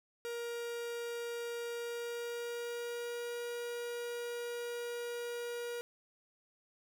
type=tone with pitch glide; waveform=45% pulse; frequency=471.8 to 477.3 Hz; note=A#4 to A#4; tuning=+21 to +41 cents; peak=-38 dBFS; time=0.25-5.81 s; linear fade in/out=0 ms; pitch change=+20 cents; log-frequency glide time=1.71-3.4 s; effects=none